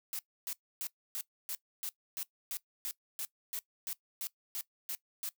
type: noise bursts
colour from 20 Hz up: blue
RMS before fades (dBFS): -38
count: 16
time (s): 0.13-5.29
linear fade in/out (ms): 0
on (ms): 60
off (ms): 280
effects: noise-tail reverb RT60 0.1 s tail -19 dB re dry